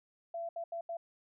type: tone bursts at uneven times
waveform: sine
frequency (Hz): 675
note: E5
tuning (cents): +41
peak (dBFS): -36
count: 4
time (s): 0.34-0.49 / 0.56-0.64 / 0.72-0.81 / 0.89-0.97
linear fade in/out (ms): 5
effects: none